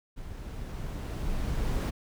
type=noise with level ramp; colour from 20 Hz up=brown; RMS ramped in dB=-41 to -27 dBFS; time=0.16-1.91 s; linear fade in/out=20 ms; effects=none